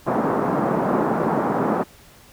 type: band-pass noise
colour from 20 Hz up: pink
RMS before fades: -21 dBFS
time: 0.06-1.84 s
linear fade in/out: 20 ms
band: 170 to 1200 Hz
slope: 24 dB/octave
effects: pink hiss -49 dBFS RMS until 2.32 s